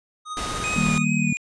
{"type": "tone with tremolo", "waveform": "square", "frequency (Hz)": 1244.5, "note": "D#6", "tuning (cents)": 0, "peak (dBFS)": -28, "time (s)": [0.25, 1.05], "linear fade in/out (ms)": 50, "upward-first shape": "triangle", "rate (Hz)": 17, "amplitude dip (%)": 50}
{"type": "noise", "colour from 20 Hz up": "pink", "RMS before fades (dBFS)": -30, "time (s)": [0.37, 0.98], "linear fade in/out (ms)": 0}
{"type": "tone with vibrato", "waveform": "square", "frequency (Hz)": 2489, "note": "D#7", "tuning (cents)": 0, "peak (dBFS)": -26, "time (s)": [0.64, 1.37], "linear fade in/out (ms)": 0, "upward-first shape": "triangle", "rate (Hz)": 2.5, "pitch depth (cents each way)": 34}
{"type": "chord", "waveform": "sine", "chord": "Eb major", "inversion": "none", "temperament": "just", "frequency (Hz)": [155.56, 194.45, 233.3], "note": ["Eb3", "G3", "Bb3"], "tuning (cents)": [0, -14, 2], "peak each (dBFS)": -24, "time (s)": [0.76, 1.33], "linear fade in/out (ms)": 5}
{"effects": ["resampled to 22050 Hz"]}